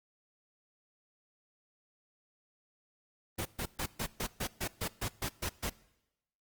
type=noise bursts; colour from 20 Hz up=pink; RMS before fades=-35 dBFS; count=12; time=3.38-5.698 s; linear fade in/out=10 ms; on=74 ms; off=130 ms; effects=noise-tail reverb RT60 0.9 s tail -21 dB re dry + Opus 24 kbps